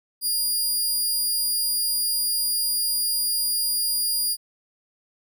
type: tone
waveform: 15% pulse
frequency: 4838 Hz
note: D#8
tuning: 49 cents flat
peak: -15 dBFS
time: 0.21-4.37 s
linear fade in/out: 50 ms
effects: none